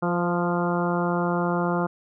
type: harmonic tone with a mistuned harmonic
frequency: 174.61 Hz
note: F3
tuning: in tune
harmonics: 1 / 2 / 3 / 4 / 5 / 6 / 7 / 8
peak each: -25 / -28 / -30 / -31 / -32 / -33 / -33 / -34 dBFS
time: 0.02-1.87 s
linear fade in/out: 10 ms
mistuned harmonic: 3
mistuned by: -18 cents
effects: none